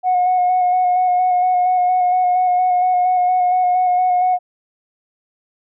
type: tone with vibrato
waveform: sine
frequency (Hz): 728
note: F#5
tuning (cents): -28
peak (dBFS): -11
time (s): 0.03-4.39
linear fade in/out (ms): 50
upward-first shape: square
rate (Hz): 4.3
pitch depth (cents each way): 17
effects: tanh soft clip ceiling -9 dBFS